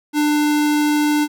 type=tone; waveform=square; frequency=297.8 Hz; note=D4; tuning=24 cents sharp; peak=-15 dBFS; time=0.13-1.28 s; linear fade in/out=50 ms; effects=none